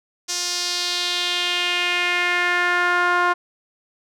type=tone with band-pass filter sweep; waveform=sawtooth; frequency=353.9 Hz; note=F4; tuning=23 cents sharp; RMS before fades=-21 dBFS; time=0.28-3.34 s; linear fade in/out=20 ms; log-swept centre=5900 to 1200 Hz; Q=2.6; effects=none